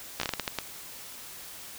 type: slowing click train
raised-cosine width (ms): 0.2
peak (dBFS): -11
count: 9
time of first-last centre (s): 0.2-0.587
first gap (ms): 14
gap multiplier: 1.34
effects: white hiss -44 dBFS RMS until 1.78 s